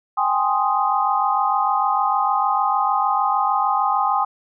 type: chord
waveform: sine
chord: Ab major seventh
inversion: third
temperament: equal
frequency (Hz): 784 / 830.6 / 1046.5 / 1244.5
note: G5 / Ab5 / C6 / Eb6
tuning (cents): 0 / 0 / 0 / 0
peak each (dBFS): -22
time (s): 0.17-4.25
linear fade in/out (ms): 10
effects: none